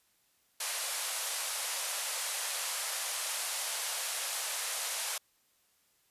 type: band-pass noise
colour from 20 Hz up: white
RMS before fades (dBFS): -36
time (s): 0.6-5.18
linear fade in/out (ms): 5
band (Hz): 510 to 12000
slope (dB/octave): 48
effects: white hiss -71 dBFS RMS until 6.1 s + resampled to 32000 Hz